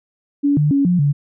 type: tone with pitch steps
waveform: sine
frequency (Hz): 285.2 / 148.6 / 279.2 / 177.9 / 143.7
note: C#4 / D3 / C#4 / F3 / D3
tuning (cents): +49 / +21 / +13 / +32 / -37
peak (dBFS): -12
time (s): 0.43-1.13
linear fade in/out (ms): 20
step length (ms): 140
effects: none